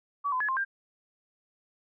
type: tone with pitch steps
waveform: sine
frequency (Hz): 1140 / 1018 / 1698 / 1054 / 1592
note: C#6 / C6 / G#6 / C6 / G6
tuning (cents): +48 / -48 / +38 / +12 / +26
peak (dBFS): -26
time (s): 0.24-0.65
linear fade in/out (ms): 20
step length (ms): 82
effects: none